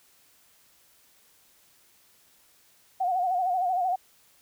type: tone with vibrato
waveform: sine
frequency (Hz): 731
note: F#5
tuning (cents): -21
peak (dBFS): -23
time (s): 3-3.96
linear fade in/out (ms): 10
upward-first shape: sine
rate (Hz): 13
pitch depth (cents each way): 77
effects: white hiss -61 dBFS RMS until 4.41 s